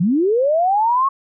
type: linear sweep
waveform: sine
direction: up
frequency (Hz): 155.56 to 1109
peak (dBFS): -13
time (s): 0-1.09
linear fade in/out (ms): 10
effects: none